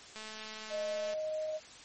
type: click train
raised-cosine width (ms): 0.2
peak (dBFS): -28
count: 213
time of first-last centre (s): 0.16-1.137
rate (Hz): 217
type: tone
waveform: sine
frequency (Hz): 622.3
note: D#5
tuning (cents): 0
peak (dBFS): -33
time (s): 0.69-1.6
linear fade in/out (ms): 50
effects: white hiss -52 dBFS RMS until 1.84 s + MP3 32 kbps